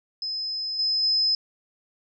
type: tone with level steps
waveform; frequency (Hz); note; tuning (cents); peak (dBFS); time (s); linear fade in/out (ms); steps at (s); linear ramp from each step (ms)
sine; 5100; D#8; +42; -27 / -21 / -19; 0.22-1.35; 2; 0.79 / 1.03; 2
effects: none